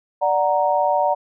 sine chord, D augmented, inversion none, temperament equal, 587.3 / 740 / 932.3 Hz, D5 / F#5 / A#5, 0 / 0 / 0 cents, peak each -20 dBFS, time 0.21-1.15 s, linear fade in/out 20 ms, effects none

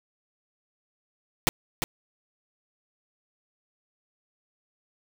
pink noise with echo, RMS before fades -21 dBFS, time 1.47-1.49 s, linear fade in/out 0 ms, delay 350 ms, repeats 1, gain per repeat -7 dB, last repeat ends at 1.84 s, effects none

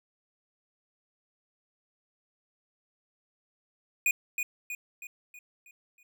square tone with echo, 2462 Hz, D#7, 19 cents flat, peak -23 dBFS, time 4.06-4.11 s, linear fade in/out 2 ms, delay 320 ms, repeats 6, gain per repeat -6 dB, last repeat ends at 6.03 s, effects none

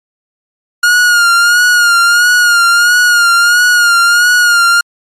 45% pulse tone with vibrato, 1424 Hz, F6, 33 cents sharp, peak -5 dBFS, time 0.83-4.81 s, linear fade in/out 5 ms, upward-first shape sine, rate 1.5 Hz, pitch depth 46 cents each way, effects low-pass 11000 Hz 12 dB/octave + MP3 96 kbps

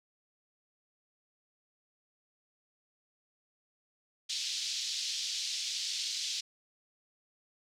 pink band-pass noise, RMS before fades -36 dBFS, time 4.29-6.41 s, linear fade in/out 10 ms, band 3500 to 6000 Hz, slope 24 dB/octave, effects none

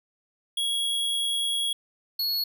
square tone pair in turn, 3321 / 4351 Hz, G#7 / C#8, -1 / -33 cents, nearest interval perfect fourth, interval 468 cents, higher second, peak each -25 dBFS, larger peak neither, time 0.57-1.73 / 2.19-2.44 s, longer first, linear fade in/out 5 ms, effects none

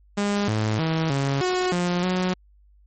sawtooth tone with pitch steps, 203.4 / 108.4 / 161.2 / 138.1 / 365.8 / 176.9 / 183.2 Hz, G#3 / A2 / E3 / C#3 / F#4 / F3 / F#3, -36 / -25 / -38 / -6 / -20 / +23 / -17 cents, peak -17 dBFS, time 0.17-2.34 s, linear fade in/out 10 ms, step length 310 ms, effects added 50 Hz sine -52 dBFS peak until 2.86 s + MP3 32 kbps

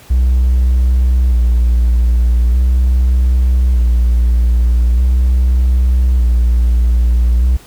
triangle tone with vibrato, 61 Hz, B1, 21 cents flat, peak -5 dBFS, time 0.1-7.57 s, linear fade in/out 10 ms, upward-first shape square, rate 0.41 Hz, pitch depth 46 cents each way, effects tanh soft clip ceiling -3 dBFS + pink hiss -41 dBFS RMS until 7.66 s

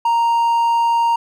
triangle tone, 931 Hz, A#5, 2 cents flat, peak -11 dBFS, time 0.05-1.16 s, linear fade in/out 5 ms, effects none

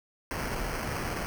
pink noise with sample-and-hold, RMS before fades -33 dBFS, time 0.31-1.26 s, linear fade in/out 0 ms, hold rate 3675 Hz, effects none

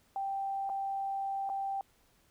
sine tone with dropouts, 784 Hz, G5, in tune, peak -32 dBFS, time 0.16-1.81 s, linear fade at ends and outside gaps 1 ms, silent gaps 0.693-0.698 / 1.492-1.498 s, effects pink hiss -68 dBFS RMS until 2.3 s

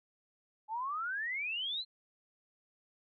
sine exponential sweep, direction up, 843 to 4186 Hz, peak -34 dBFS, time 0.68-1.85 s, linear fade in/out 50 ms, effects none

